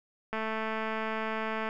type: click train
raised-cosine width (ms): 0.5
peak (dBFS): -19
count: 300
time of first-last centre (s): 0.33-1.689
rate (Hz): 220
effects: none